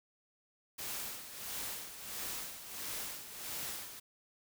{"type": "noise with tremolo", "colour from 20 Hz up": "white", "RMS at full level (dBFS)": -40, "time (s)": [0.78, 4], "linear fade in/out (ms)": 10, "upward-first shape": "sine", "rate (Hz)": 1.5, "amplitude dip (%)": 65, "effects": []}